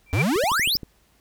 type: tone with exponential growth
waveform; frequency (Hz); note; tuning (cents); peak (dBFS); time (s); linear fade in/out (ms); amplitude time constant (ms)
sine; 2349; D7; 0; -17; 0.06-0.22; 5; 33
type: exponential sweep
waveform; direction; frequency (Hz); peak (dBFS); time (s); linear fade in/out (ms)
square; up; 85 to 5500; -20; 0.13-0.77; 0
type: click train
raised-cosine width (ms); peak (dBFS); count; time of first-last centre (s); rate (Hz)
3; -22; 7; 0.36-0.832; 12.7
effects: added 53 Hz sine -62 dBFS peak until 1.2 s + pink hiss -62 dBFS RMS until 1.2 s